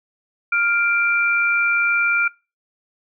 sine tone pair together, 1401.6 / 2359 Hz, F6 / D7, +6 / +7 cents, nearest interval major sixth, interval 901 cents, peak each -18 / -19 dBFS, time 0.52-2.28 s, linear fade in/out 5 ms, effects noise-tail reverb RT60 0.3 s tail -24 dB re dry

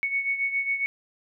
sine beating tone pair, 2217 / 2224.3 Hz, C#7 / C#7, 0 / +5 cents, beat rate 7.3 Hz, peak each -25 / -31 dBFS, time 0.03-0.86 s, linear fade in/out 0 ms, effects none

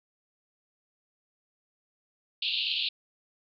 pink band-pass noise, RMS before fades -30 dBFS, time 2.42-2.89 s, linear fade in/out 5 ms, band 2600 to 4400 Hz, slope 96 dB/octave, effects none

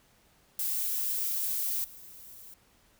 violet noise with level steps, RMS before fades -31 / -49 dBFS, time 0.59-2.54 s, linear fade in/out 2 ms, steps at 1.84 s, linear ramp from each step 5 ms, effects pink hiss -64 dBFS RMS until 2.99 s

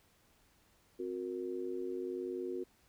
sine tone with amplitude modulation, 364.5 Hz, F#4, 26 cents flat, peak -32 dBFS, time 0.99-2.64 s, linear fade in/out 10 ms, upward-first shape sine, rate 101 Hz, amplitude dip 95%, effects pink hiss -69 dBFS RMS until 2.88 s

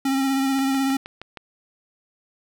square tone with vibrato, 269.8 Hz, C#4, 47 cents flat, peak -20 dBFS, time 0.05-0.97 s, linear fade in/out 5 ms, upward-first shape triangle, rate 16 Hz, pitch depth 29 cents each way
click train, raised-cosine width 0.3 ms, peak -20 dBFS, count 6, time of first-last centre 0.59-1.372 s, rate 6.39 Hz
effects none

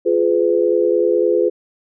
sine chord, F diminished, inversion none, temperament just, 349.2 / 419.1 / 502.9 Hz, F4 / Ab4 / Cb5, 0 / +16 / +31 cents, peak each -17 dBFS, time 0.05-1.5 s, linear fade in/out 20 ms, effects none

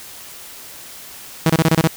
sawtooth tone bursts, 161.5 Hz, E3, 35 cents flat, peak -7 dBFS, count 7, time 1.46-1.874 s, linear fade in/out 2 ms, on 36 ms, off 27 ms, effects white hiss -37 dBFS RMS until 1.96 s

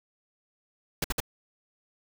pink noise bursts, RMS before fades -27 dBFS, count 3, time 1.02-1.203 s, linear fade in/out 5 ms, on 23 ms, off 57 ms, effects none

